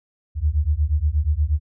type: beating tone pair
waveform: sine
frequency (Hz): 71.2 / 79.6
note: C#2 / D#2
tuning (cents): +47 / +40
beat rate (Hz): 8.4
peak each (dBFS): -20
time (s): 0.35-1.6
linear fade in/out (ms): 50
effects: none